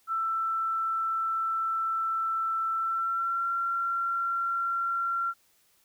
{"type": "tone with pitch glide", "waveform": "sine", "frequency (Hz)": [1332, 1368.7], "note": ["E6", "F6"], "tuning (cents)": [18, -35], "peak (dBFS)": -26, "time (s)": [0.07, 5.34], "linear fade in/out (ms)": 50, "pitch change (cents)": 47, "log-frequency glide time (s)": [2.74, 3.47], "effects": ["white hiss -66 dBFS RMS until 5.84 s"]}